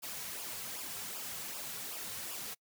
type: noise with flanger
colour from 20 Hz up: white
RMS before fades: -42 dBFS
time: 0.02-2.55 s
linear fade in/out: 20 ms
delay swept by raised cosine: 0.49 to 3.39 ms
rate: 2.6 Hz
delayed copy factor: -0.6
effects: noise-tail reverb RT60 0.1 s tail -26 dB re dry